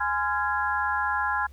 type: harmonic tone with a mistuned harmonic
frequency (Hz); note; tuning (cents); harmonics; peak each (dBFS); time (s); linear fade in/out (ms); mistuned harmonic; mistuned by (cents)
277.2; C#4; 0; 3 / 4 / 5 / 6; -29 / -29 / -29 / -29; 0-1.47; 10; 4; -130
effects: added 69 Hz sine -44 dBFS peak until 1.52 s + pink hiss -62 dBFS RMS until 1.52 s